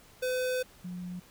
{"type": "tone pair in turn", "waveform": ["square", "sine"], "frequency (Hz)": [507, 179.25], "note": ["B4", "F3"], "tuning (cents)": [45, 45], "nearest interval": "octave + tritone", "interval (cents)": 1800, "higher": "first", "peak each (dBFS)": [-29, -36], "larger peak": "first", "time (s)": [[0.22, 0.63], [0.84, 1.2]], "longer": "first", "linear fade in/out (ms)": 10, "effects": ["pink hiss -57 dBFS RMS until 1.3 s"]}